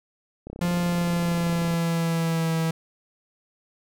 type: click train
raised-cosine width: 2 ms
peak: -23 dBFS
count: 43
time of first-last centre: 0.47-1.739 s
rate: 33.1 Hz
type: tone with pitch glide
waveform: 45% pulse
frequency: 174.61 to 162.92 Hz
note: F3 to E3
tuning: 0 to -20 cents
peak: -22 dBFS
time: 0.61-2.71 s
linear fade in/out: 5 ms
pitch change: -120 cents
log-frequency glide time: 0.79-2.56 s
effects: none